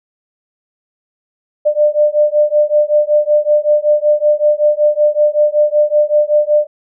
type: beating tone pair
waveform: sine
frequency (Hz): 595 / 600.3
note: D5 / D5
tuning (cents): +22 / +38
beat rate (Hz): 5.3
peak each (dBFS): -12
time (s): 1.65-6.67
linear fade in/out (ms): 20
effects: none